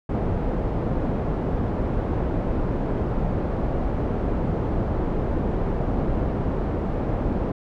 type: low-pass noise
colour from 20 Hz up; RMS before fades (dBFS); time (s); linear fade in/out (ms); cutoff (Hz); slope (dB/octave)
pink; -24; 0.09-7.52; 5; 640; 12
effects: none